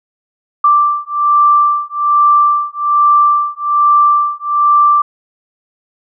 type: beating tone pair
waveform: sine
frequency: 1174.7 / 1175.9 Hz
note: D6 / D6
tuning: 0 / +2 cents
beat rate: 1.2 Hz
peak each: -11 dBFS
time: 0.64-5.02 s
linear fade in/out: 5 ms
effects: none